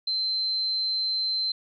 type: tone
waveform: sine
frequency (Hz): 4100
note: C8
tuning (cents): -36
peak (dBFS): -24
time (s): 0.07-1.52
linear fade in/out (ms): 5
effects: none